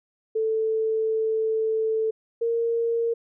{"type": "tone pair in turn", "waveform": "sine", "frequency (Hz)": [441.4, 463.2], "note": ["A4", "A#4"], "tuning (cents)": [5, -11], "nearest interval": "minor second", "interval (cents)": 84, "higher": "second", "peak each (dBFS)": -21, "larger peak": "neither", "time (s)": [[0.35, 2.11], [2.41, 3.14]], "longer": "first", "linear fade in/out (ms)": 10, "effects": []}